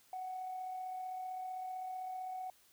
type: tone with amplitude modulation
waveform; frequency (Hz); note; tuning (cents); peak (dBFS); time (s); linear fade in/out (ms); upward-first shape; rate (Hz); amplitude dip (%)
sine; 744; F#5; +9; -37; 0.13-2.5; 2; sine; 35.6; 35
effects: tanh soft clip ceiling -35 dBFS + white hiss -67 dBFS RMS until 2.72 s